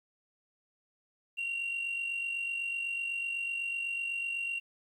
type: tone pair together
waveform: sine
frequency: 2752 / 2800 Hz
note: F7 / F7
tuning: -26 / +4 cents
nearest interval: unison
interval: 30 cents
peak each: -31 / -39 dBFS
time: 1.37-4.6 s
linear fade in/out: 20 ms
effects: tanh soft clip ceiling -29 dBFS + 11-bit